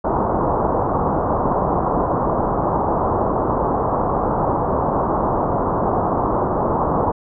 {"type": "low-pass noise", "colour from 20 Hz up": "white", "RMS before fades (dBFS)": -19, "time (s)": [0.04, 7.12], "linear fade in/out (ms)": 10, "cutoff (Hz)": 1100, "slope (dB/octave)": 48, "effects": []}